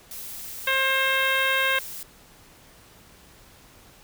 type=noise; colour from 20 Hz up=blue; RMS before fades=-37 dBFS; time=0.11-2.03 s; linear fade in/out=2 ms
type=harmonic tone; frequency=532 Hz; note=C5; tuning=29 cents sharp; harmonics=1 / 2 / 3 / 4 / 5 / 6 / 7; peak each=-30 / -29 / -24 / -27 / -29 / -31 / -32 dBFS; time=0.67-1.79 s; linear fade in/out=5 ms
effects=pink hiss -52 dBFS RMS until 4.03 s